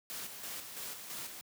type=noise with tremolo; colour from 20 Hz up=white; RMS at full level=-42 dBFS; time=0.1-1.41 s; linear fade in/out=0 ms; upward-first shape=square; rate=3 Hz; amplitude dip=45%; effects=high-pass 100 Hz 12 dB/octave